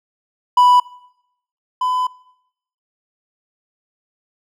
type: tone pair in turn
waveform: triangle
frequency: 988 / 1006.4 Hz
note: B5 / B5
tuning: 0 / +32 cents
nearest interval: unison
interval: 32 cents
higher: second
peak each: -6 / -14 dBFS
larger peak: first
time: 0.57-0.8 / 1.81-2.07 s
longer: second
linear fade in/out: 5 ms
effects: noise-tail reverb RT60 0.8 s tail -22 dB re dry